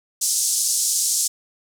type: band-pass noise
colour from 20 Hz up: white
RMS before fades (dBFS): -21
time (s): 0.21-1.28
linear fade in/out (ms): 10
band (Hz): 5400 to 9400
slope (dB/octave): 24
effects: none